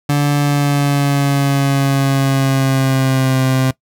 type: tone with pitch glide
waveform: 30% pulse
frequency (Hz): 144.6 to 131.08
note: D3 to C3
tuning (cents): -27 to +4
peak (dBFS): -9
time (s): 0.09-3.71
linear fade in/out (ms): 5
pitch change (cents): -169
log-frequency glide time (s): 0.39-3.39
effects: noise-tail reverb RT60 0.1 s tail -20 dB re dry